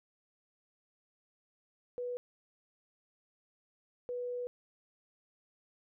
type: tone bursts at uneven times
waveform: sine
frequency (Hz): 490.7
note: B4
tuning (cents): -11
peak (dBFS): -35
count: 2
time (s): 1.98-2.17 / 4.09-4.47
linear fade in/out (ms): 0
effects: none